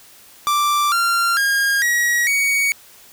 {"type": "tone with pitch steps", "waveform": "45% pulse", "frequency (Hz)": [1174.7, 1380.9, 1623.3, 1908.3, 2243], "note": ["D6", "F6", "G#6", "A#6", "C#7"], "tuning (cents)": [0, -20, -40, 40, 20], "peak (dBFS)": -15, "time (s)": [0.47, 2.72], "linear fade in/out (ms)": 0, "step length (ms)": 450, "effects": ["white hiss -46 dBFS RMS until 3.12 s"]}